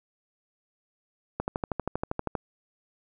click train, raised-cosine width 1 ms, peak -14 dBFS, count 13, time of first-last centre 1.4-2.352 s, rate 12.6 Hz, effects none

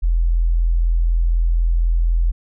sine tone, 42.03 Hz, E1, 34 cents sharp, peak -13 dBFS, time 0.02-2.32 s, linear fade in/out 20 ms, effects none

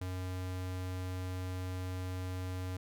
square tone, 92 Hz, F#2, 9 cents flat, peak -37 dBFS, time 0.01-2.77 s, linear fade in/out 5 ms, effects none

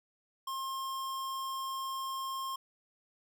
square tone, 1067 Hz, C6, 34 cents sharp, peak -36 dBFS, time 0.47-2.56 s, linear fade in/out 5 ms, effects none

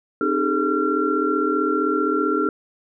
sine tone cluster, 263.9 / 307.3 / 400.4 / 435.9 / 1368 Hz, C4 / D#4 / G4 / A4 / F6, +15 / -21 / +37 / -16 / -36 cents, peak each -27 / -23 / -24 / -26 / -23 dBFS, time 0.21-2.49 s, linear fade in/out 2 ms, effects none

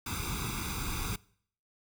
pink noise with comb filter, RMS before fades -35 dBFS, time 0.06-1.16 s, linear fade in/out 5 ms, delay 0.82 ms, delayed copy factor +0.95, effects noise-tail reverb RT60 0.6 s tail -23 dB re dry

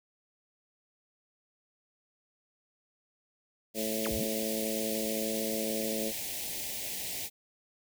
harmonic tone, 109.7 Hz, A2, 5 cents flat, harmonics 2 / 3 / 4 / 5 / 6, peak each -36 / -40 / -38 / -37 / -42 dBFS, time 3.74-6.13 s, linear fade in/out 50 ms
white band-stop noise, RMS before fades -37 dBFS, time 3.74-7.3 s, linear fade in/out 50 ms, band 840 to 1900 Hz, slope 48 dB/octave
sine exponential two-way sweep, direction down then up, 7040 to 42.26 to 505 Hz, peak -36 dBFS, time 4.03-4.27 s, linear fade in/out 20 ms, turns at 4.13 s
effects none

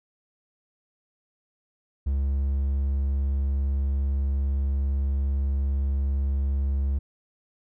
triangle tone, 68.8 Hz, C#2, 12 cents flat, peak -20 dBFS, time 2.06-6.99 s, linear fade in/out 10 ms, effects none

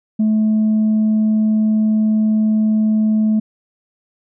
sine tone, 216.3 Hz, A3, 29 cents flat, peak -10 dBFS, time 0.19-3.4 s, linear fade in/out 10 ms, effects tanh soft clip ceiling -10 dBFS

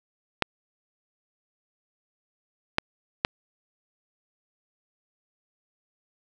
clicks, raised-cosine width 0.3 ms, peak -4 dBFS, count 3, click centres 0.423 / 2.784 / 3.249 s, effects none

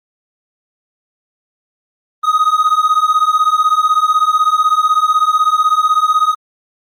triangle beating tone pair, 1244.5 / 1260.5 Hz, D#6 / D#6, 0 / +22 cents, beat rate 16 Hz, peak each -11 dBFS, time 2.23-6.35 s, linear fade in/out 20 ms, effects Opus 32 kbps

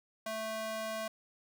square tone with high-pass filter, 220 Hz, A3, in tune, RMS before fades -38 dBFS, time 0.26-1.08 s, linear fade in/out 5 ms, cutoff 570 Hz, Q 1.3, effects none

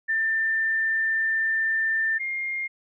sine tone pair in turn, 1788 / 2124 Hz, A6 / C7, +27 / +25 cents, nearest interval minor third, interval 298 cents, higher second, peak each -21 / -26 dBFS, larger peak first, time 0.08-2.19 / 2.19-2.68 s, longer first, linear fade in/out 20 ms, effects none

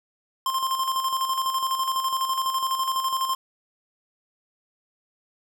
square tone with tremolo, 1053 Hz, C6, 11 cents sharp, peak -22 dBFS, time 0.46-3.35 s, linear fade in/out 2 ms, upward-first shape square, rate 12 Hz, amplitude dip 50%, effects none

